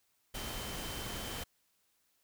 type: tone in noise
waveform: sine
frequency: 3088 Hz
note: G7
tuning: 27 cents flat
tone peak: -48 dBFS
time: 0.34-1.44 s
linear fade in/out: 10 ms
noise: pink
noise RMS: -41 dBFS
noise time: 0.34-1.44 s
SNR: -10 dB
effects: white hiss -75 dBFS RMS until 2.23 s